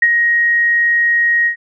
sine tone with ADSR envelope, 1881 Hz, A#6, 15 cents sharp, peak -5 dBFS, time 0.02-1.56 s, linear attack 5 ms, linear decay 46 ms, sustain -5 dB, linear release 98 ms, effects none

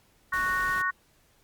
harmonic tone, 370 Hz, F#4, in tune, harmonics 3 / 4 / 5, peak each -29 / -29 / -29 dBFS, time 0.32-0.91 s, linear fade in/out 10 ms
pink noise, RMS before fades -41 dBFS, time 0.33-0.82 s, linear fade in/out 5 ms
effects pink hiss -64 dBFS RMS until 1.43 s + Opus 48 kbps

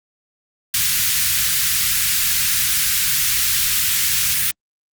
white band-stop noise, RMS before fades -18 dBFS, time 0.74-4.51 s, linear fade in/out 2 ms, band 160 to 1500 Hz, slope 24 dB/octave, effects Opus 48 kbps

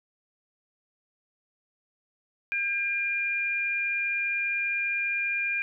sine tone pair together, 1605.1 / 2405 Hz, G6 / D7, +41 / +41 cents, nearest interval perfect fifth, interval 700 cents, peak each -33 / -26 dBFS, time 2.52-5.62 s, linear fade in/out 0 ms, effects none

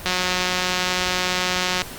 click train, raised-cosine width 0.2 ms, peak -4 dBFS, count 321, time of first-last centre 0.06-1.818 s, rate 182 Hz, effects pink hiss -36 dBFS RMS until 1.98 s + Opus 32 kbps

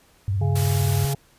sine tone with vibrato, 98 Hz, G2, in tune, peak -20 dBFS, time 0.28-1.05 s, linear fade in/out 0 ms, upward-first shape triangle, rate 18 Hz, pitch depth 140 cents each way
harmonic tone, 138.59 Hz, C#3, in tune, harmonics 1 / 3 / 5 / 6, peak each -22 / -32 / -36 / -38 dBFS, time 0.41-1.15 s, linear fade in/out 5 ms
white noise, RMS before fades -31 dBFS, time 0.55-1.14 s, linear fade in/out 10 ms
effects pink hiss -57 dBFS RMS until 1.38 s + resampled to 32000 Hz

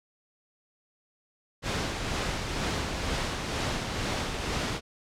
pink noise with tremolo, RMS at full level -29 dBFS, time 1.62-4.81 s, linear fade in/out 50 ms, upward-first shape sine, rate 2.1 Hz, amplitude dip 35%, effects low-pass 6000 Hz 12 dB/octave

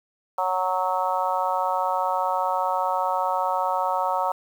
harmonic tone, 185 Hz, F#3, in tune, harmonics 3 / 4 / 5 / 6 / 7, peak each -29 / -27 / -25 / -30 / -30 dBFS, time 0.38-4.32 s, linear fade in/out 5 ms, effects 8-bit

